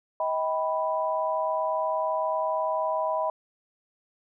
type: chord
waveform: sine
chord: Eb augmented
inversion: none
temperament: equal with one note detuned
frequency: 634.6 / 784 / 987.8 Hz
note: Eb5 / G5 / B5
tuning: +34 / 0 / 0 cents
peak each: -27 / -33 / -28 dBFS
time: 0.2-3.3 s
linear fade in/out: 2 ms
effects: none